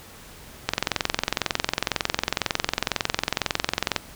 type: click train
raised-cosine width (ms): 0.2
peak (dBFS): -3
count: 73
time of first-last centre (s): 0.69-3.963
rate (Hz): 22
effects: pink hiss -45 dBFS RMS until 4.15 s